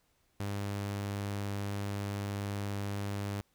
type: tone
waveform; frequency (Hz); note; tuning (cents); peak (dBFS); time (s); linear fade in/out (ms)
sawtooth; 100.8; G2; +49; -30; 0.4-3.41; 0
effects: pink hiss -73 dBFS RMS until 3.54 s